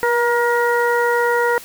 harmonic tone with a mistuned harmonic, 474.1 Hz, A#4, 29 cents sharp, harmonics 1 / 2 / 3 / 4, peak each -17 / -20 / -22 / -23 dBFS, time 0.03-1.58 s, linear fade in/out 0 ms, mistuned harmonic 1, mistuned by +19 cents, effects white hiss -38 dBFS RMS until 1.64 s

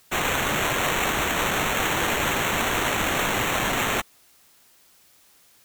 violet noise with sample-and-hold, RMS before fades -24 dBFS, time 0.11-4.02 s, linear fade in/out 20 ms, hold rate 4900 Hz, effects white hiss -57 dBFS RMS until 5.64 s

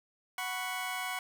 20% pulse chord, F# suspended fourth, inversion none, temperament just, 740 / 986.7 / 1110 Hz, F#5 / B5 / C#6, 0 / -2 / +2 cents, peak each -33 / -36 / -35 dBFS, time 0.38-1.19 s, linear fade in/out 2 ms, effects none

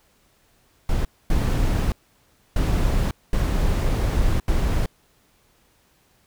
brown noise bursts at uneven times, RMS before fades -20 dBFS, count 5, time 0.89-1.05 / 1.3-1.92 / 2.56-3.11 / 3.33-4.4 / 4.48-4.86 s, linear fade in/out 2 ms, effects pink hiss -61 dBFS RMS until 6.26 s

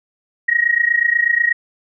sine tone with amplitude modulation, 1890 Hz, A#6, 23 cents sharp, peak -9 dBFS, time 0.48-1.53 s, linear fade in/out 10 ms, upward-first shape sine, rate 28.2 Hz, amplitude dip 85%, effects none

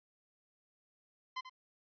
sawtooth tone with echo, 1030 Hz, C6, 28 cents flat, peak -33 dBFS, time 1.36-1.41 s, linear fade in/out 10 ms, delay 87 ms, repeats 1, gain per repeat -11 dB, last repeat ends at 1.497 s, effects resampled to 11025 Hz

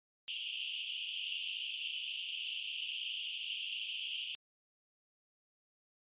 pink band-pass noise, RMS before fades -41 dBFS, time 0.28-4.35 s, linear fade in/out 0 ms, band 2700 to 3300 Hz, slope 96 dB/octave, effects resampled to 8000 Hz

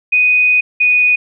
sine tone pair in turn, 2490 / 2478 Hz, D#7 / D#7, +1 / -8 cents, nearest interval unison, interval 9 cents, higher first, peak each -8 dBFS, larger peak neither, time 0.12-0.61 / 0.8-1.16 s, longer first, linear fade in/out 10 ms, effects none

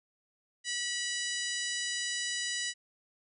harmonic tone with a mistuned harmonic, 982 Hz, B5, 10 cents flat, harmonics 2 / 3 / 4 / 5 / 6 / 7 / 8 / 9, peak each -37 / -39 / -40 / -41 / -42 / -42 / -43 / -44 dBFS, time 0.64-2.74 s, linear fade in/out 50 ms, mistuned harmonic 2, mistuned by -23 cents, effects none

